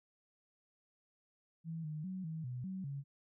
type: tone with pitch steps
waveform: sine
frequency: 163.3 / 153.2 / 186.9 / 160 / 124.8 / 189 / 139.7 Hz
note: E3 / D#3 / F#3 / D#3 / B2 / F#3 / C#3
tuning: -16 / -27 / +18 / +49 / +19 / +37 / +14 cents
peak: -39 dBFS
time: 1.64-3.04 s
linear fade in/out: 50 ms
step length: 200 ms
effects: none